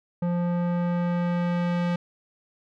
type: tone with low-pass filter sweep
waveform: square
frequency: 174.61 Hz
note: F3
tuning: in tune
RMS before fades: -25 dBFS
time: 0.22-1.96 s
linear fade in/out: 5 ms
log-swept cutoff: 880 to 3200 Hz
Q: 0.72
effects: none